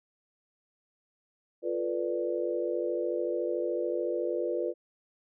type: chord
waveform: sine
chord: B half-diminished seventh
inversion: second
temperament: equal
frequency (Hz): 349.2 / 440 / 493.9 / 587.3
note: F4 / A4 / B4 / D5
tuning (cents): 0 / 0 / 0 / 0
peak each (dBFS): -32 / -37 / -32 / -35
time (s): 1.62-4.74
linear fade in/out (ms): 50
effects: none